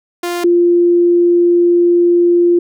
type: tone pair in turn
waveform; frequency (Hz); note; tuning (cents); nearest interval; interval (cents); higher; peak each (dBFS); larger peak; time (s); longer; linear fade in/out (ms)
sawtooth / sine; 349.2 / 347.7; F4 / F4; 0 / -8; unison; 8; first; -13 / -7; second; 0.23-0.44 / 0.44-2.59; second; 5
effects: none